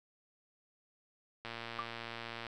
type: click train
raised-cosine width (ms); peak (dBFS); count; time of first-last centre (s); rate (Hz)
0.3; -26; 119; 1.45-2.467; 116
type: tone with exponential decay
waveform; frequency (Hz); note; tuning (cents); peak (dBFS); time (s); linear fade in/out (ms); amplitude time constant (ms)
sine; 1173; D6; -2; -30; 1.79-1.89; 0; 21
effects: none